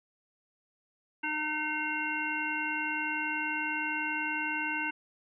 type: harmonic tone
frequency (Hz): 305.1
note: D#4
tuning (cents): -34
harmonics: 1 / 3 / 5 / 7 / 9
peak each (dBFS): -39 / -37 / -35 / -37 / -35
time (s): 1.23-4.91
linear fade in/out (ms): 10
effects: none